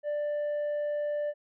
sine tone with tanh clipping, 590 Hz, D5, 8 cents sharp, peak -29 dBFS, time 0.03-1.34 s, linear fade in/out 50 ms, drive 3 dB, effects none

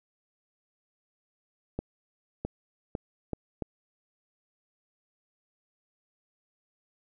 accelerating click train, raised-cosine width 2 ms, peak -18 dBFS, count 5, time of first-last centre 1.79-3.623 s, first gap 660 ms, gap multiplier 0.76, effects none

